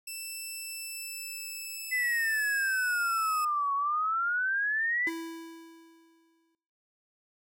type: tone with pitch glide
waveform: 10% pulse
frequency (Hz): 2657 to 2598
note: E7 to E7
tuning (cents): +13 to -26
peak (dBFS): -29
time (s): 0.07-3.45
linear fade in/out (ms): 5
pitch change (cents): -39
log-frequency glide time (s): 0.55-2.73
type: exponential two-way sweep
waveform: sine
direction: down then up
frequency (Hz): 2031 to 1108.7 to 2031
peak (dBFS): -26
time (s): 1.91-5.1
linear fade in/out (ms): 20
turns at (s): 3.74
type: tone with exponential decay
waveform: square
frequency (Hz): 329.6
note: E4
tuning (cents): 0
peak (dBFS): -33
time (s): 5.07-6.55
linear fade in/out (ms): 1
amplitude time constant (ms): 320
effects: noise-tail reverb RT60 1.0 s tail -25 dB re dry